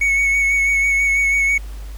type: tone with vibrato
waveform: triangle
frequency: 2217 Hz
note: C#7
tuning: in tune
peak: -12 dBFS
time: 0.01-1.58 s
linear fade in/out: 5 ms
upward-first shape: sine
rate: 6.1 Hz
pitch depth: 20 cents each way
effects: added 50 Hz sine -28 dBFS peak until 1.97 s + pink hiss -45 dBFS RMS until 1.97 s